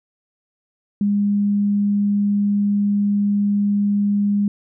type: tone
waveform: sine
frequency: 203.6 Hz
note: G#3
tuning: 34 cents flat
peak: -15 dBFS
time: 1.01-4.48 s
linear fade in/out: 2 ms
effects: none